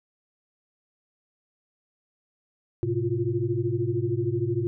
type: tone cluster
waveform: sine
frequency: 108.4 / 129 / 342.8 / 355.9 Hz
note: A2 / C3 / F4 / F4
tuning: -25 / -24 / -32 / +33 cents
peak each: -29 dBFS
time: 2.83-4.67 s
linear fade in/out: 0 ms
effects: none